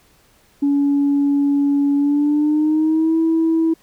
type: tone with pitch glide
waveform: sine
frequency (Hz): 283.3 to 325.4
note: C#4 to E4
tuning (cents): +38 to -22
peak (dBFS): -12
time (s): 0.62-3.74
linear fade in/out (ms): 10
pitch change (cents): +240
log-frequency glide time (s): 1.96-3.17
effects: tanh soft clip ceiling -10 dBFS + pink hiss -55 dBFS RMS until 3.82 s